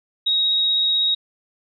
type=tone with vibrato; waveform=sine; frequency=3785 Hz; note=A#7; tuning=26 cents sharp; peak=-16 dBFS; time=0.26-1.15 s; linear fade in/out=10 ms; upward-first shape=sine; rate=16 Hz; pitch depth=8 cents each way; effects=none